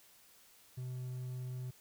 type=tone; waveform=triangle; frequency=126.7 Hz; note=B2; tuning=45 cents sharp; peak=-37 dBFS; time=0.77-1.71 s; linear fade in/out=10 ms; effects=white hiss -63 dBFS RMS until 1.8 s